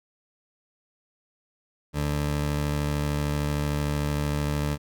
20% pulse tone pair together, 73.25 / 146.5 Hz, D2 / D3, -4 / -4 cents, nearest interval octave, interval 1200 cents, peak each -22 / -27 dBFS, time 1.93-4.78 s, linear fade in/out 50 ms, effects none

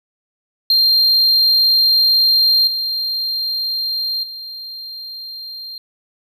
triangle tone with level steps, 4186 Hz, C8, in tune, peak -9 / -17 / -27 dBFS, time 0.7-5.78 s, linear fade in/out 2 ms, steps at 2.67 / 4.23 s, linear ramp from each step 5 ms, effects none

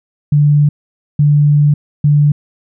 sine tone bursts at uneven times, 146.83 Hz, D3, in tune, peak -6 dBFS, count 3, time 0.32-0.69 / 1.19-1.74 / 2.04-2.32 s, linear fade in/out 5 ms, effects none

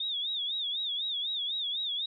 sine tone with vibrato, 3564 Hz, A7, 22 cents sharp, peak -30 dBFS, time 0-2.06 s, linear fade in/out 5 ms, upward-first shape sine, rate 4 Hz, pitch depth 130 cents each way, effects none

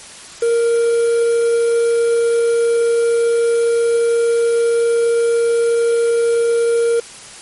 triangle tone with quantisation, 466.2 Hz, A#4, in tune, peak -10 dBFS, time 0.42-7 s, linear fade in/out 5 ms, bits 5, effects white hiss -36 dBFS RMS until 7.41 s + MP3 48 kbps

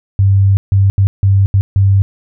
sine tone bursts at uneven times, 98 Hz, G2, in tune, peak -6 dBFS, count 6, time 0.19-0.57 / 0.72-0.9 / 0.98-1.07 / 1.23-1.46 / 1.54-1.61 / 1.76-2.02 s, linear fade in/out 0 ms, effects none

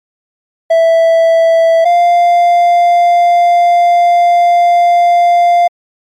triangle tone pair in turn, 659.3 / 697.1 Hz, E5 / F5, 0 / -3 cents, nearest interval minor second, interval 97 cents, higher second, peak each -3 dBFS, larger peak neither, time 0.7-1.85 / 1.85-5.68 s, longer second, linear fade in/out 10 ms, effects MP3 64 kbps

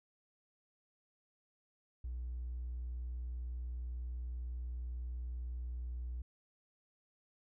sine tone with hard clipping, 61 Hz, B1, 21 cents flat, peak -39 dBFS, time 2.04-6.22 s, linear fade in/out 5 ms, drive 1 dB, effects none

